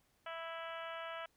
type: harmonic tone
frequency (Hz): 329.6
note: E4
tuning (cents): 0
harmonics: 2 / 3 / 4 / 5 / 6 / 7 / 8 / 9 / 10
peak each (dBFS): -46 / -51 / -47 / -51 / -55 / -55 / -57 / -54 / -60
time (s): 0.26-1.26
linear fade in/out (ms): 5
effects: pink hiss -75 dBFS RMS until 1.36 s